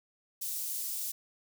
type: high-pass noise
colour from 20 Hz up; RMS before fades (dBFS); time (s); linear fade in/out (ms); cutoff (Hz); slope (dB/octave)
white; -36; 0.41-1.12; 10; 6400; 12
effects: none